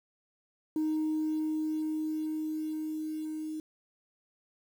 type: tone with level ramp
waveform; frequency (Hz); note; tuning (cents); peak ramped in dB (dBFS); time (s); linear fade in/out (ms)
sine; 311; D#4; -1; -25 to -34; 0.76-3.6; 2
effects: tanh soft clip ceiling -25 dBFS + 9-bit